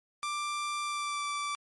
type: tone with pitch glide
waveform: sawtooth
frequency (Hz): 1180 to 1164.4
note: D6 to D6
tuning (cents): +8 to -15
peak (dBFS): -28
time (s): 0.23-1.55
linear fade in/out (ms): 0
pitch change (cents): -23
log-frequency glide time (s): 0.83-1.26
effects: MP3 48 kbps